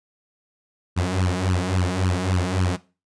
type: tone with flanger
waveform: sawtooth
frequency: 91.6 Hz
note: F#2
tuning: 17 cents flat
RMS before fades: -22 dBFS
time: 0.96-2.77 s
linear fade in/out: 20 ms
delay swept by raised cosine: 0.67 to 4.87 ms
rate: 3.6 Hz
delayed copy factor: +1
effects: noise-tail reverb RT60 0.3 s tail -18 dB re dry + resampled to 22050 Hz